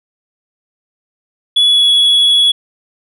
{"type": "tone with pitch glide", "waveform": "sine", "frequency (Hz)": [3403, 3372], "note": ["G#7", "G#7"], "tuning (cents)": [41, 26], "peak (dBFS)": -4, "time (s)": [1.56, 2.52], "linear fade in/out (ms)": 10, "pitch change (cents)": -15, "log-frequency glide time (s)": [1.66, 1.87], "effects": ["tanh soft clip ceiling -6 dBFS"]}